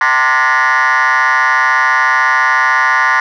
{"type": "tone with frequency modulation", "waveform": "sine", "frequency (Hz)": 1444, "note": "F#6", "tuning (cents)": -43, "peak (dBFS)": -6, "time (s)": [0.01, 3.2], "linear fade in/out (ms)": 2, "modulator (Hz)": 134, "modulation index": 4, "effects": ["tanh soft clip ceiling -7 dBFS"]}